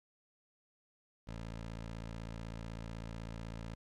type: tone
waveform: 15% pulse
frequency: 56 Hz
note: A1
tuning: 31 cents sharp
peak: -36 dBFS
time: 1.27-3.75 s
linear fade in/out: 10 ms
effects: low-pass 7000 Hz 12 dB/octave + 12-bit